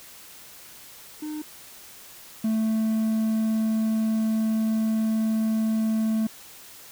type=tone pair in turn; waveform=triangle; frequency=304.8 / 220.3 Hz; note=D#4 / A3; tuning=-36 / +2 cents; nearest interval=tritone; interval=562 cents; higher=first; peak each=-28 / -19 dBFS; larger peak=second; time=1.22-1.42 / 2.44-6.27 s; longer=second; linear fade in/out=5 ms; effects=white hiss -46 dBFS RMS until 6.91 s